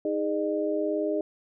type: tone cluster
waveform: sine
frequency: 314 / 411.9 / 607 Hz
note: D#4 / G#4 / D#5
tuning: +16 / -14 / -43 cents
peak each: -29 dBFS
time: 0.05-1.21 s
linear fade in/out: 2 ms
effects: none